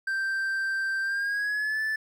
triangle tone with pitch glide, 1568 to 1749.9 Hz, G6 to A6, 0 to -10 cents, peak -24 dBFS, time 0.07-1.96 s, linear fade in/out 5 ms, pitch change +190 cents, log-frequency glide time 1.02-1.81 s, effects none

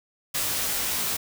white noise with comb filter, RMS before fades -27 dBFS, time 0.34-1.17 s, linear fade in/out 10 ms, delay 18 ms, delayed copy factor -0.85, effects none

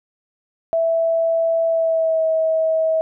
sine tone with pitch glide, 659.3 to 642 Hz, E5 to E5, 0 to -46 cents, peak -15 dBFS, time 0.73-3.01 s, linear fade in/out 0 ms, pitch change -46 cents, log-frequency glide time 1.67-2.25 s, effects none

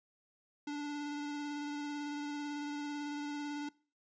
square tone with vibrato, 291.9 Hz, D4, 10 cents flat, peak -38 dBFS, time 0.67-3.69 s, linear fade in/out 5 ms, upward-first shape sine, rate 18 Hz, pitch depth 16 cents each way, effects noise-tail reverb RT60 0.4 s tail -23 dB re dry + resampled to 16000 Hz

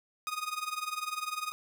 sawtooth tone with tremolo, 1242 Hz, D#6, 3 cents flat, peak -26 dBFS, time 0.27-1.52 s, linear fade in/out 0 ms, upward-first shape triangle, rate 20 Hz, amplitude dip 90%, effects none

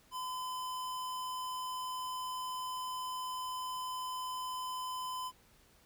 square tone, 1016 Hz, B5, 49 cents sharp, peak -38 dBFS, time 0.11-5.32 s, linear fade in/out 50 ms, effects pink hiss -65 dBFS RMS until 5.85 s

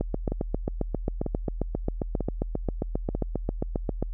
two click trains, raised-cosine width 2 ms, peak -13 / -15 dBFS, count 31 / 4, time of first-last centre 0.01-4.026 / 0.32-3.15 s, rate 7.47 / 1.06 Hz, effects added 41 Hz sine -30 dBFS peak until 4.13 s

